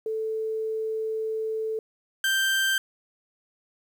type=tone pair in turn; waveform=sine / 30% pulse; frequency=440 / 1568 Hz; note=A4 / G6; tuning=0 / 0 cents; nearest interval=octave + minor seventh; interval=2200 cents; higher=second; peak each=-26 / -19 dBFS; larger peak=second; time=0.06-1.79 / 2.24-2.78 s; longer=first; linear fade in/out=2 ms; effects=10-bit